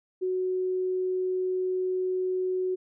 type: tone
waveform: sine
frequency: 370 Hz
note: F#4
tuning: in tune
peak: -25 dBFS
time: 0.21-2.76 s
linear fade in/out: 20 ms
effects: none